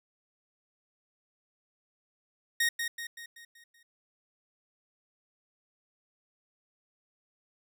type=tone with echo; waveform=sawtooth; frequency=1864.7 Hz; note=A#6; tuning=in tune; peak=-21 dBFS; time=2.6-2.69 s; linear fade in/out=5 ms; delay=190 ms; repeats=6; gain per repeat=-6 dB; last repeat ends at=3.83 s; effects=none